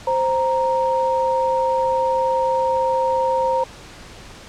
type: tone pair together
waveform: sine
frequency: 523.3 / 932.4 Hz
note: C5 / A#5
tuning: 0 / 0 cents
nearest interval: minor seventh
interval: 1000 cents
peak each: -19 dBFS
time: 0.07-3.64 s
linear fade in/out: 5 ms
effects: pink hiss -40 dBFS RMS until 4.48 s + low-pass 7000 Hz 12 dB/octave